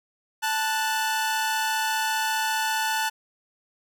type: tone pair together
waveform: sawtooth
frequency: 880 / 1478.3 Hz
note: A5 / F#6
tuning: 0 / -2 cents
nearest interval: major sixth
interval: 898 cents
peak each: -21 / -25 dBFS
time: 0.42-3.1 s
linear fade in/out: 20 ms
effects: none